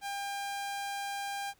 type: tone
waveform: sawtooth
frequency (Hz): 800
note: G5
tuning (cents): +35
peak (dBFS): -31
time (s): 0.01-1.54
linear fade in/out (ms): 50
effects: pink hiss -67 dBFS RMS until 1.59 s